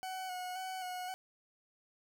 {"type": "tone with vibrato", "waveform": "40% pulse", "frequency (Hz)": 740, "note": "F#5", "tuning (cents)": 0, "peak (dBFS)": -38, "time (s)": [0.03, 1.14], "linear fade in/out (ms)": 0, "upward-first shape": "square", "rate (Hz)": 1.9, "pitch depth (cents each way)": 24, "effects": []}